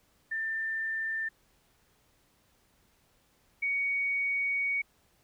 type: tone pair in turn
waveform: sine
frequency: 1788 / 2240 Hz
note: A6 / C#7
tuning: +27 / +18 cents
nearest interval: major third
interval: 391 cents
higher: second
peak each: -30 / -27 dBFS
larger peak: second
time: 0.31-1.29 / 3.62-4.82 s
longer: second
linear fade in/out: 10 ms
effects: pink hiss -68 dBFS RMS until 5.23 s